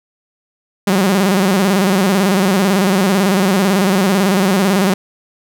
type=tone with vibrato; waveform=sawtooth; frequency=192.5 Hz; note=G3; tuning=31 cents flat; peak=-7 dBFS; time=0.87-4.94 s; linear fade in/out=5 ms; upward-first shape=square; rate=18 Hz; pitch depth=85 cents each way; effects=none